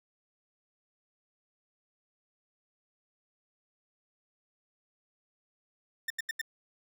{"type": "tone bursts", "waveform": "40% pulse", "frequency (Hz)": 1805, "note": "A6", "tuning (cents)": 44, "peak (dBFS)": -30, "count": 4, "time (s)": [6.08, 6.415], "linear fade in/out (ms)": 5, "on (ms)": 23, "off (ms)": 81, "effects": []}